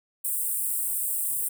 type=high-pass noise; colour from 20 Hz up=pink; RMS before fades=-28 dBFS; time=0.24-1.49 s; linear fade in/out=10 ms; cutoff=8100 Hz; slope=96 dB/octave; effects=none